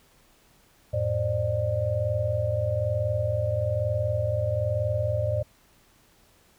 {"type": "tone cluster", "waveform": "sine", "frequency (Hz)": [88.9, 110, 536, 600], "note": ["F2", "A2", "C5", "D5"], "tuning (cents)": [31, 0, 42, 37], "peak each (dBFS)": [-31, -27, -33, -27], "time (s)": [0.93, 5.43], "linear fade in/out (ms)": 10, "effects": ["pink hiss -60 dBFS RMS until 6.58 s"]}